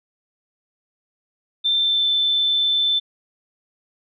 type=tone with pitch glide; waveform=sine; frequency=3567 to 3532 Hz; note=A7 to A7; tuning=+23 to +6 cents; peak=-16 dBFS; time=1.64-3 s; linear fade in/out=20 ms; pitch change=-17 cents; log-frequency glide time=1.76-2.08 s; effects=none